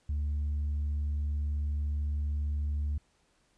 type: tone with tanh clipping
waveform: sine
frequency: 73.5 Hz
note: D2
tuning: 2 cents sharp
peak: -29 dBFS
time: 0.09-2.98 s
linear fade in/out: 5 ms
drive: 1 dB
effects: pink hiss -70 dBFS RMS until 3.57 s + resampled to 22050 Hz